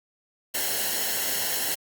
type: noise with comb filter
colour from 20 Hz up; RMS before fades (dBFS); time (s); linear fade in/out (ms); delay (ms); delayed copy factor
white; -27; 0.54-1.75; 10; 0.83; -0.65
effects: Opus 48 kbps